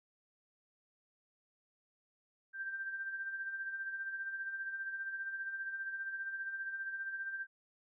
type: tone with tremolo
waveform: sine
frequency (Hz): 1574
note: G6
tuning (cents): +7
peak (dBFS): -36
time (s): 2.53-7.47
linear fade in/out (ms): 50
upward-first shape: sine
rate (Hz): 15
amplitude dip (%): 50
effects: none